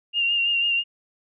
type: tone with vibrato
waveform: sine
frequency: 2794 Hz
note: F7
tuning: in tune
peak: -19 dBFS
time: 0.13-0.84 s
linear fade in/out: 50 ms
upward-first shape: sine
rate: 6.1 Hz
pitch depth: 29 cents each way
effects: none